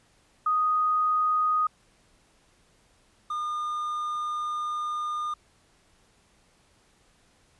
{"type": "tone pair in turn", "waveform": ["sine", "triangle"], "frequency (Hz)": [1244.5, 1214], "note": ["D#6", "D#6"], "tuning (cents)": [0, -43], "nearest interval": "unison", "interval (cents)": 43, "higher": "first", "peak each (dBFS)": [-21, -26], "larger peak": "first", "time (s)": [[0.46, 1.67], [3.3, 5.34]], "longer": "second", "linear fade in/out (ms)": 5, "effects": ["pink hiss -63 dBFS RMS until 7.59 s", "resampled to 24000 Hz"]}